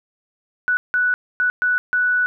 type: tone bursts at uneven times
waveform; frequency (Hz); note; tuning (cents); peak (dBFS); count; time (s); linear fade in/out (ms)
sine; 1480; F#6; 0; -15; 5; 0.68-0.77 / 0.94-1.14 / 1.4-1.5 / 1.62-1.78 / 1.93-2.26; 0
effects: none